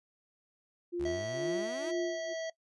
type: tone with tremolo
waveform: sine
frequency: 349.2 Hz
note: F4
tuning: in tune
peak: -30 dBFS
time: 0.92-2.34 s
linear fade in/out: 20 ms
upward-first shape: sine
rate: 2.1 Hz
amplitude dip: 95%
type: exponential sweep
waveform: sawtooth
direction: up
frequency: 68.8 to 345.5 Hz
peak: -37 dBFS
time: 0.99-1.92 s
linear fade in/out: 20 ms
type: harmonic tone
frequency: 650 Hz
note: E5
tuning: 24 cents flat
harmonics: 1 / 3 / 5 / 7 / 9 / 10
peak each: -35 / -45 / -49 / -52 / -54 / -55 dBFS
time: 1.05-2.5 s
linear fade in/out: 5 ms
effects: noise-tail reverb RT60 0.1 s tail -20 dB re dry + resampled to 24000 Hz